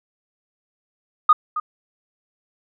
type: tone with echo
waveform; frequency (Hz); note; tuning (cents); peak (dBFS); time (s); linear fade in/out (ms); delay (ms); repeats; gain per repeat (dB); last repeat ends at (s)
sine; 1233; D#6; -16; -7; 1.29-1.33; 5; 270; 1; -14; 1.6
effects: tanh soft clip ceiling -3 dBFS